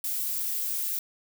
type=noise; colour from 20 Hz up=violet; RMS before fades=-30 dBFS; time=0.04-0.99 s; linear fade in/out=2 ms; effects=none